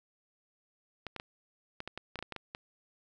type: clicks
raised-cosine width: 0.3 ms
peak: -23 dBFS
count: 12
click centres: 1.067 / 1.163 / 1.199 / 1.804 / 1.876 / 1.976 / 2.157 / 2.19 / 2.226 / 2.323 / 2.363 / 2.549 s
effects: none